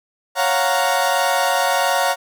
30% pulse chord, Gb major seventh, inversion second, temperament equal, 554.4 / 698.5 / 740 / 932.3 Hz, Db5 / F5 / Gb5 / Bb5, 0 / 0 / 0 / 0 cents, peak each -19 dBFS, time 0.35-2.16 s, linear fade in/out 50 ms, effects none

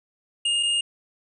square tone pair in turn, 2835 / 2835 Hz, F7 / F7, +25 / +25 cents, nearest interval unison, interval 0 cents, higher neither, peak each -21 dBFS, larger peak neither, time 0.45-0.63 / 0.63-0.81 s, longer neither, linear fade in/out 5 ms, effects resampled to 24000 Hz

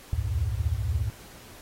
sine tone cluster, 63.4 / 76.5 / 80.2 / 97 / 111.8 Hz, B1 / D#2 / E2 / G2 / A2, +46 / -29 / -47 / -18 / +28 cents, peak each -31 dBFS, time 0.13-1.1 s, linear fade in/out 0 ms, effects pink hiss -49 dBFS RMS until 1.61 s + AAC 48 kbps

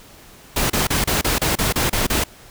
pink noise bursts, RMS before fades -19 dBFS, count 10, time 0.56-2.239 s, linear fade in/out 5 ms, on 140 ms, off 31 ms, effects pink hiss -45 dBFS RMS until 2.5 s

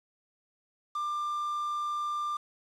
triangle tone with quantisation, 1191 Hz, D6, 24 cents sharp, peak -28 dBFS, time 0.95-2.37 s, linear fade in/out 5 ms, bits 8, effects low-pass 9000 Hz 12 dB/octave

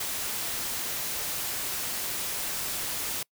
white noise, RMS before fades -32 dBFS, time 0-3.23 s, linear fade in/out 5 ms, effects noise-tail reverb RT60 0.1 s tail -26 dB re dry

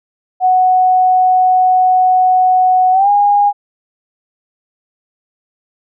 sine tone with pitch glide, 740 to 816.4 Hz, F#5 to G#5, 0 to -30 cents, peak -7 dBFS, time 0.4-3.53 s, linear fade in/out 50 ms, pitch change +170 cents, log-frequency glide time 2.92-3.09 s, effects none

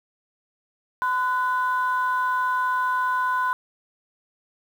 sine tone pair together, 1014.9 / 1480 Hz, B5 / F#6, +47 / 0 cents, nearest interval perfect fifth, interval 653 cents, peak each -21 / -25 dBFS, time 1.02-3.53 s, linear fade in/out 0 ms, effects tanh soft clip ceiling -14 dBFS + 8-bit

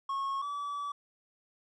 triangle tone pair in turn, 1094 / 1149.1 Hz, C#6 / D6, -23 / -38 cents, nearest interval minor second, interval 85 cents, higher second, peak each -29 / -32 dBFS, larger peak first, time 0.09-0.42 / 0.42-0.92 s, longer second, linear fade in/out 5 ms, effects resampled to 24000 Hz

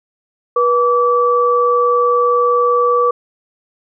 sine tone pair together, 485.8 / 1155.4 Hz, B4 / D6, -29 / -29 cents, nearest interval octave + minor third, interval 1500 cents, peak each -13 dBFS, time 0.56-3.11 s, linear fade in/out 5 ms, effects none

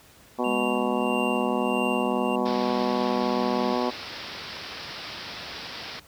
harmonic tone, 123.47 Hz, B2, in tune, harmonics 2 / 3 / 4 / 5 / 6 / 7 / 8 / 9, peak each -28 / -30 / -31 / -32 / -33 / -33 / -34 / -35 dBFS, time 0.38-3.91 s, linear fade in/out 20 ms
triangle tone with tremolo, 2776 Hz, F7, 11 cents flat, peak -28 dBFS, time 0.44-2.36 s, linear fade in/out 5 ms, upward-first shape sine, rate 1.6 Hz, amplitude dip 75%
sine tone with pitch glide, 207.7 to 201.9 Hz, G#3 to G#3, 0 to -49 cents, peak -30 dBFS, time 0.45-3.75 s, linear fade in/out 20 ms, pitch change -49 cents, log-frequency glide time 1.11-2.54 s
white low-pass noise, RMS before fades -38 dBFS, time 2.45-6 s, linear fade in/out 10 ms, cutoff 5400 Hz, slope 96 dB/octave
effects pink hiss -53 dBFS RMS until 6.07 s + high-pass 60 Hz 12 dB/octave

